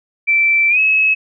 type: tone with pitch glide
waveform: sine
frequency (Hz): 2334 to 2575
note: D7 to E7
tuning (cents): -11 to -41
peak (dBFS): -10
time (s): 0.27-1.15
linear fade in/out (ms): 20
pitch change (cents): +170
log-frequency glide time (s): 0.69-0.79
effects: none